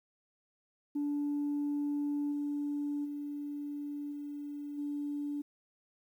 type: tone with level steps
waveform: sine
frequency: 290 Hz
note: D4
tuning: 22 cents flat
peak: -29 / -31 / -36 / -38 / -33 dBFS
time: 0.95-5.42 s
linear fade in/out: 10 ms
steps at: 2.31 / 3.04 / 4.11 / 4.77 s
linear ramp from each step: 20 ms
effects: tanh soft clip ceiling -28 dBFS + 11-bit